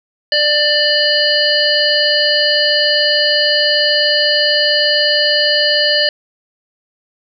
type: harmonic tone with a mistuned harmonic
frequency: 593 Hz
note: D5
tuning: 17 cents sharp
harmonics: 1 / 3 / 5 / 7 / 8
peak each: -17 / -17 / -17 / -17 / -17 dBFS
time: 0.32-6.09 s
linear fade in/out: 2 ms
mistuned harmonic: 7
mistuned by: +32 cents
effects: none